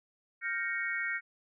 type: chord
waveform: sine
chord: G half-diminished seventh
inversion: third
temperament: equal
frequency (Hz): 1396.9 / 1568 / 1864.7 / 2217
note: F6 / G6 / Bb6 / Db7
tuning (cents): 0 / 0 / 0 / 0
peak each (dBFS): -39 / -38 / -35 / -36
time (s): 0.41-1.21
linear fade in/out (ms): 50
effects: none